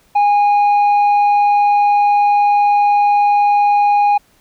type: tone with tanh clipping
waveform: sine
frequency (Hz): 821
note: G#5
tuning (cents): -20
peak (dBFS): -10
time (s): 0.15-4.18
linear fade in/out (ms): 10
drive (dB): 4
effects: pink hiss -54 dBFS RMS until 4.4 s